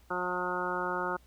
harmonic tone, 180 Hz, F#3, 47 cents flat, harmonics 1 / 2 / 3 / 4 / 5 / 6 / 7 / 8, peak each -43 / -37 / -39 / -42 / -36 / -41 / -36 / -37 dBFS, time 0.1-1.17 s, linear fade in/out 10 ms, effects added 60 Hz sine -58 dBFS peak until 1.26 s + pink hiss -65 dBFS RMS until 1.26 s

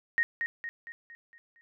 sine tone with echo, 1864.7 Hz, A#6, in tune, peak -22 dBFS, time 0.18-0.23 s, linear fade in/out 0 ms, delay 230 ms, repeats 6, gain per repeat -6 dB, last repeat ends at 1.61 s, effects none

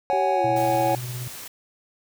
triangle chord, C# suspended fourth, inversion none, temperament equal with one note detuned, 554.4 / 749 / 830.6 Hz, C#5 / F#5 / G#5, 0 / +21 / 0 cents, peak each -22 dBFS, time 0.1-0.95 s, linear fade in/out 0 ms
sine tone with pitch glide, 383.6 to 333.9 Hz, G4 to E4, -37 to +22 cents, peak -27 dBFS, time 0.13-0.95 s, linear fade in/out 0 ms, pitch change -241 cents, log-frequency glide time 0.34-0.46 s
triangle tone with tremolo, 123.47 Hz, B2, in tune, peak -26 dBFS, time 0.44-1.28 s, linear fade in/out 5 ms, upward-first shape triangle, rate 17 Hz, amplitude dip 40%
white noise, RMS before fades -38 dBFS, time 0.56-1.48 s, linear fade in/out 5 ms
effects none

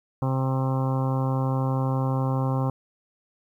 harmonic tone, 132.1 Hz, C3, 17 cents sharp, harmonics 1 / 2 / 3 / 4 / 5 / 6 / 7 / 8 / 9 / 10, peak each -23 / -30 / -38 / -33 / -44 / -35 / -38 / -36 / -43 / -44 dBFS, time 0.22-2.7 s, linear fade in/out 2 ms, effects 10-bit

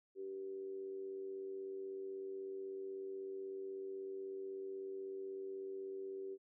sine tone with amplitude modulation, 386.5 Hz, G4, 24 cents flat, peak -40 dBFS, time 0.15-6.38 s, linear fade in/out 50 ms, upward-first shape sine, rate 96.2 Hz, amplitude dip 50%, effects none

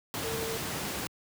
sine tone in noise, 450.6 Hz, A4, 41 cents sharp, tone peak -34 dBFS, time 0.24-0.57 s, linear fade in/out 0 ms, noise pink, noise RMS -34 dBFS, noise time 0.14-1.07 s, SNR -3 dB, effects high-pass 100 Hz 12 dB/octave

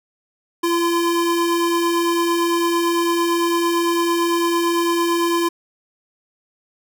square tone pair together, 340.3 / 1029.8 Hz, F4 / C6, -45 / -28 cents, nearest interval octave + perfect fifth, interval 1917 cents, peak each -18 / -24 dBFS, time 0.63-5.49 s, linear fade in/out 10 ms, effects none

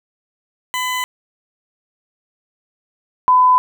20% pulse / sine tone pair in turn, 1006 / 1006 Hz, B5 / B5, +32 / +32 cents, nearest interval unison, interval 0 cents, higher neither, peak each -14 / -8 dBFS, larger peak second, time 0.74-1.04 / 3.28-3.58 s, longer neither, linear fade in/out 0 ms, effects none

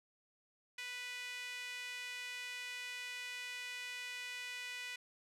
sawtooth tone with high-pass filter, 493.9 Hz, B4, in tune, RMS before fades -45 dBFS, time 0.78-4.96 s, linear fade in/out 5 ms, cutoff 2200 Hz, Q 2.9, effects low-pass 11000 Hz 12 dB/octave

